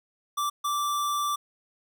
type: tone bursts at uneven times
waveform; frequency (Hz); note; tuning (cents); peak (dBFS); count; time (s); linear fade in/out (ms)
square; 1170; D6; -7; -26; 2; 0.37-0.5 / 0.64-1.36; 10
effects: 11-bit